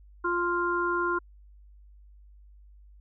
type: harmonic tone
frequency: 349.2 Hz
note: F4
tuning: in tune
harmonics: 1 / 3 / 4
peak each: -29 / -29 / -29 dBFS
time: 0.24-1.19 s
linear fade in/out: 10 ms
effects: added 50 Hz sine -50 dBFS peak until 3 s